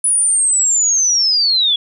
sine linear sweep, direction down, 9956 to 3322 Hz, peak -11 dBFS, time 0.04-1.76 s, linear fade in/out 5 ms, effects none

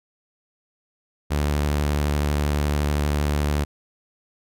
sawtooth tone with vibrato, 73.42 Hz, D2, in tune, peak -16 dBFS, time 1.3-3.65 s, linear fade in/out 20 ms, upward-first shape square, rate 12 Hz, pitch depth 16 cents each way, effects none

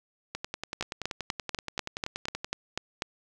two click trains, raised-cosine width 0.2 ms, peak -16 / -12 dBFS, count 23 / 10, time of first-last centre 0.35-2.445 / 0.81-3.021 s, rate 10.5 / 4.07 Hz, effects none

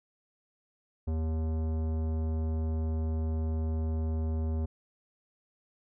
sine tone with tanh clipping, 79.6 Hz, D#2, 40 cents sharp, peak -30 dBFS, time 1.07-4.66 s, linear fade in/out 10 ms, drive 16 dB, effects none

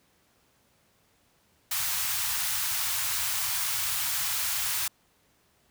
white band-stop noise, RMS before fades -29 dBFS, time 1.71-4.88 s, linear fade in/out 5 ms, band 120 to 840 Hz, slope 24 dB/octave, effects pink hiss -66 dBFS RMS until 5.7 s + high-pass 60 Hz 12 dB/octave

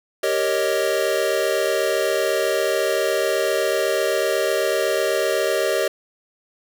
square chord, Eb dominant seventh, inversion first, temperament equal, 392 / 466.2 / 554.4 / 622.3 Hz, G4 / Bb4 / Db5 / Eb5, 0 / 0 / 0 / 0 cents, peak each -25 / -26 / -25 / -24 dBFS, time 0.23-5.88 s, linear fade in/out 5 ms, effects none

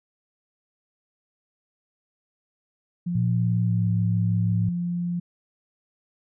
sine tone, 174.61 Hz, F3, in tune, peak -24 dBFS, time 3.06-5.2 s, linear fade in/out 10 ms
sine tone with pitch glide, 117.6 to 108.46 Hz, A#2 to A2, +16 to -24 cents, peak -21 dBFS, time 3.15-4.69 s, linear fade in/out 5 ms, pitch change -140 cents, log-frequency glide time 3.33-3.89 s
effects none

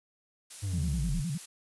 blue noise, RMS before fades -42 dBFS, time 0.5-1.46 s, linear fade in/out 10 ms
triangle linear sweep, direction down, 103.83 to 32.7 Hz, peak -28 dBFS, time 0.62-1.22 s, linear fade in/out 20 ms
sine tone with vibrato, 156 Hz, D#3, 5 cents sharp, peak -30 dBFS, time 0.73-1.38 s, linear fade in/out 10 ms, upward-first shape square, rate 9.7 Hz, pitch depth 190 cents each way
effects resampled to 24000 Hz

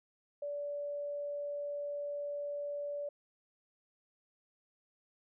sine tone, 578 Hz, D5, 28 cents flat, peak -36 dBFS, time 0.42-3.09 s, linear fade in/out 5 ms, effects none

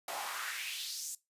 pink noise with high-pass filter sweep, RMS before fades -40 dBFS, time 0.08-1.15 s, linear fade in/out 2 ms, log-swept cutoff 620 to 7800 Hz, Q 2.8, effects noise-tail reverb RT60 0.2 s tail -19 dB re dry + resampled to 32000 Hz

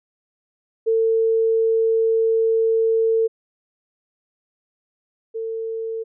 sine tone pair in turn, 450 / 450 Hz, A4 / A4, +39 / +39 cents, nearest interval unison, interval 0 cents, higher neither, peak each -15 / -24 dBFS, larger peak first, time 0.86-3.28 / 5.34-6.04 s, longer first, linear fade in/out 20 ms, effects none

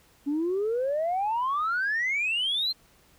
sine exponential sweep, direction up, 277.2 to 4227 Hz, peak -23 dBFS, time 0.26-2.73 s, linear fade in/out 20 ms, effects tanh soft clip ceiling -21 dBFS + pink hiss -60 dBFS RMS until 3.18 s

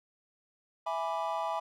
triangle chord, E dominant seventh, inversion none, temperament equal, 659.3 / 830.6 / 987.8 / 1174.7 Hz, E5 / G#5 / B5 / D6, 0 / 0 / 0 / 0 cents, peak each -34 / -34 / -34 / -37 dBFS, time 0.86-1.6 s, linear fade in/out 10 ms, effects none

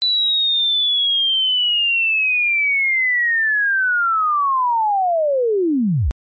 sine linear sweep, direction down, 3989 to 46.39 Hz, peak -14 dBFS, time 0.02-6.11 s, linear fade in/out 0 ms, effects MP3 32 kbps

